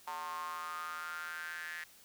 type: tone with high-pass filter sweep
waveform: square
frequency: 82.1 Hz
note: E2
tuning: 6 cents flat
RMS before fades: -42 dBFS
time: 0.07-1.84 s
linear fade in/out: 5 ms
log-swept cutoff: 940 to 1800 Hz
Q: 7.6
effects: white hiss -60 dBFS RMS until 2.04 s